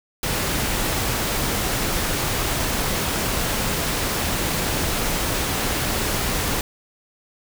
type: noise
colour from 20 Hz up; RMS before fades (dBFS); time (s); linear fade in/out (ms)
pink; -23; 0.23-6.61; 2
effects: none